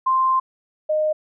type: tone pair in turn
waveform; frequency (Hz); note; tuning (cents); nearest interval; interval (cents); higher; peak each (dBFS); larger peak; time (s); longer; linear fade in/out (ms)
sine; 1046.5 / 615.9; C6 / D#5; 0 / -18; major sixth; 918; first; -15 / -17; first; 0.06-0.4 / 0.89-1.13; first; 10
effects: none